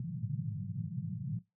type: band-pass noise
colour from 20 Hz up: white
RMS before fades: -38 dBFS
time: 0-1.39 s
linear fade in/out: 2 ms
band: 100 to 190 Hz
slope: 96 dB/octave
effects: noise-tail reverb RT60 0.2 s tail -17 dB re dry